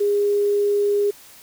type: tone with quantisation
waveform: sine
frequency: 408.7 Hz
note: G#4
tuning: 28 cents flat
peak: -16 dBFS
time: 0-1.11 s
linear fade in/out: 10 ms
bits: 7
effects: white hiss -46 dBFS RMS until 1.42 s